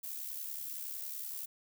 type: noise with amplitude modulation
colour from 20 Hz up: violet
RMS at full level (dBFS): -39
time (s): 0.03-1.46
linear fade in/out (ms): 10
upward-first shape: sine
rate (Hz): 70.7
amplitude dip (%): 55
effects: none